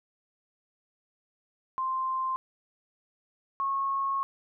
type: tone pair in turn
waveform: sine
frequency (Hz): 1046.5 / 1093.4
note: C6 / C#6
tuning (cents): 0 / -24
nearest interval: minor second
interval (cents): 76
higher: second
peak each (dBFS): -27 / -26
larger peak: second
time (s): 1.78-2.36 / 3.6-4.23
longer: second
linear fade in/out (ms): 0
effects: none